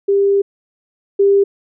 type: tone pair in turn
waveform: sine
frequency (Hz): 398 / 398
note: G4 / G4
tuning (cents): +26 / +26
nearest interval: unison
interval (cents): 0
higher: neither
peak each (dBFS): -10 / -8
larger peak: second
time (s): 0.08-0.42 / 1.19-1.44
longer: first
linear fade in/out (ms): 10
effects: none